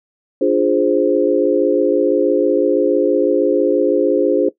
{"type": "chord", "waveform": "sine", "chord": "D half-diminished seventh", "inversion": "none", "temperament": "equal", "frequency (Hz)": [293.7, 349.2, 415.3, 523.3], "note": ["D4", "F4", "Ab4", "C5"], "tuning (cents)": [0, 0, 0, 0], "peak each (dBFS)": -17, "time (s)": [0.41, 4.49], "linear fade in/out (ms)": 5, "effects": ["noise-tail reverb RT60 0.1 s tail -17 dB re dry"]}